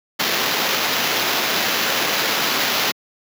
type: noise with sample-and-hold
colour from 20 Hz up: blue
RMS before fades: -20 dBFS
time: 0.19-2.92 s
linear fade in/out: 10 ms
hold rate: 8820 Hz
effects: high-pass 200 Hz 12 dB/octave